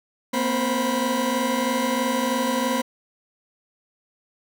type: tone cluster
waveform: 40% pulse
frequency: 233.7 / 256.8 / 526 / 981 Hz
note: A#3 / C4 / C5 / B5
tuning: +5 / -32 / +9 / -12 cents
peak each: -26 dBFS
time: 0.33-2.82 s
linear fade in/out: 10 ms
effects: none